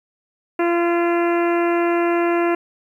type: harmonic tone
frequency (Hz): 343.2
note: F4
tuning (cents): -30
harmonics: 1 / 2 / 3 / 4 / 5 / 6 / 7 / 8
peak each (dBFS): -17 / -23 / -27 / -29 / -31 / -33 / -34 / -35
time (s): 0.59-2.55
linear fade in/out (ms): 5
effects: 9-bit